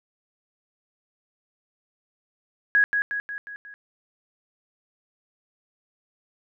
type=tone with echo; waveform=sine; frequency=1661.2 Hz; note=G#6; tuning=in tune; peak=-15 dBFS; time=2.75-2.84 s; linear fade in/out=0 ms; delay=180 ms; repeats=5; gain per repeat=-5 dB; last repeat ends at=3.74 s; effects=none